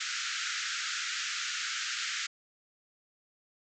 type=band-pass noise; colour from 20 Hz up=pink; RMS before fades=-35 dBFS; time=0-2.27 s; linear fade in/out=10 ms; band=1300 to 7400 Hz; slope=96 dB/octave; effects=none